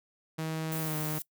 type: tone with pitch glide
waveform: sawtooth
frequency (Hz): 159.3 to 153.87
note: D#3 to D#3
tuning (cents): +41 to -19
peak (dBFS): -28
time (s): 0.38-1.19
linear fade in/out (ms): 10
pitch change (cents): -60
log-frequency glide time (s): 0.81-0.95
type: noise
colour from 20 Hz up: violet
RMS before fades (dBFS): -38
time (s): 0.72-1.22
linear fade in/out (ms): 0
effects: noise-tail reverb RT60 0.1 s tail -21 dB re dry